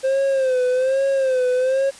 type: tone with vibrato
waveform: triangle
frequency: 523.3 Hz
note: C5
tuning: in tune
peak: -14 dBFS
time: 0.03-1.91 s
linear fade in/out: 20 ms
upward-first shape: sine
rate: 1.2 Hz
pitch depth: 77 cents each way
effects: white hiss -42 dBFS RMS until 1.99 s + resampled to 22050 Hz